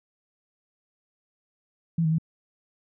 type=tone with pitch steps; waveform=sine; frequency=165.9 / 158.2 / 161.4 Hz; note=E3 / D#3 / E3; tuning=+11 / +29 / -36 cents; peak=-20 dBFS; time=1.98-2.184 s; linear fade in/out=5 ms; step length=68 ms; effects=none